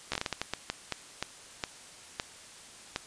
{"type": "slowing click train", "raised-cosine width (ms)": 0.2, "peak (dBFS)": -13, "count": 15, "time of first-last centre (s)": [0.12, 2.961], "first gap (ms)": 14, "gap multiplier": 1.36, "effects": ["white hiss -50 dBFS RMS until 3.06 s", "resampled to 22050 Hz"]}